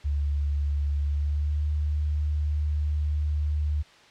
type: tone with pitch glide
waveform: sine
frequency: 72.1 to 74.73 Hz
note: D2 to D2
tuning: -31 to +31 cents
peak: -23 dBFS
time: 0.04-3.83 s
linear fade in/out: 20 ms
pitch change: +62 cents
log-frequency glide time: 1.04-1.63 s
effects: white hiss -53 dBFS RMS until 4.1 s + low-pass 4000 Hz 12 dB/octave